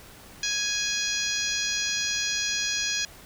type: harmonic tone with a mistuned harmonic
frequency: 831 Hz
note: G#5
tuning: 1 cent sharp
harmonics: 2 / 3 / 4 / 5 / 6 / 7 / 8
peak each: -33 / -33 / -33 / -33 / -33 / -33 / -33 dBFS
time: 0.43-3.05 s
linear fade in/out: 2 ms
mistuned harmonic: 6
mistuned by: -15 cents
effects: pink hiss -48 dBFS RMS until 3.25 s